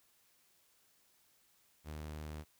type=tone; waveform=sawtooth; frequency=76.4 Hz; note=D#2; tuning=31 cents flat; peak=-39 dBFS; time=1.84-2.45 s; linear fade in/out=50 ms; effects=white hiss -71 dBFS RMS until 2.59 s